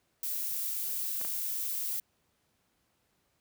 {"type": "noise", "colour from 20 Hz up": "violet", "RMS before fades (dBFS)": -34, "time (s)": [0.23, 2], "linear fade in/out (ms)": 2}
{"type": "clicks", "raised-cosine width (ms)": 0.5, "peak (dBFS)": -28, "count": 2, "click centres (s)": [1.213, 1.249]}
{"effects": ["pink hiss -74 dBFS RMS until 3.4 s", "high-pass 60 Hz 12 dB/octave"]}